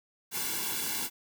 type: noise with comb filter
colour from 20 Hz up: white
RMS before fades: -33 dBFS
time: 0.31-1.1 s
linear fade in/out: 50 ms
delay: 1.6 ms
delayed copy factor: -0.95
effects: none